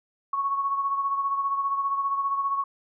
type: beating tone pair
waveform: sine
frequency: 1106 / 1121 Hz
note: C#6 / C#6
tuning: -4 / +19 cents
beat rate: 15 Hz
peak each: -24 / -33 dBFS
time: 0.33-2.64 s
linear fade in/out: 5 ms
effects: none